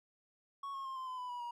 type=tone with pitch steps; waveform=triangle; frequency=1108.7 / 1085.3 / 1062.3 / 1039.8 / 1017.9 / 996.3 / 975.3 / 954.6 Hz; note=C#6 / C#6 / C6 / C6 / C6 / B5 / B5 / A#5; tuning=0 / -37 / +26 / -11 / -48 / +15 / -22 / +41 cents; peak=-38 dBFS; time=0.63-1.51 s; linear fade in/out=5 ms; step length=110 ms; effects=none